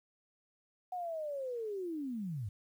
sine linear sweep, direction down, 740 to 92.3 Hz, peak -36 dBFS, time 0.92-2.49 s, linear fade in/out 5 ms, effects 11-bit

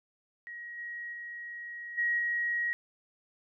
sine tone with level steps, 1897 Hz, A#6, 30 cents sharp, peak -40 / -37 / -39 / -26 / -28 dBFS, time 0.47-2.73 s, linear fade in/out 0 ms, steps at 0.77 / 1.12 / 1.97 / 2.18 s, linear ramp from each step 20 ms, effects none

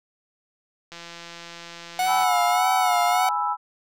click train, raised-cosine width 0.2 ms, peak -22 dBFS, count 225, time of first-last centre 0.92-2.238 s, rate 170 Hz
45% pulse tone with vibrato, 730 Hz, F#5, 24 cents flat, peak -20 dBFS, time 1.99-3.29 s, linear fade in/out 2 ms, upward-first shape sine, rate 1.7 Hz, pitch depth 59 cents each way
sine chord, E major, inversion first, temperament equal, 830.6 / 987.8 / 1318.5 Hz, G#5 / B5 / E6, 0 / 0 / 0 cents, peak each -26 dBFS, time 2.06-3.57 s, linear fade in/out 50 ms
effects none

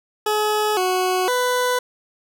20% pulse tone with pitch steps, 424.7 / 368.8 / 497.6 Hz, G#4 / F#4 / B4, +39 / -6 / +13 cents, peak -13 dBFS, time 0.26-1.79 s, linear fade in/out 5 ms, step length 510 ms, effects none

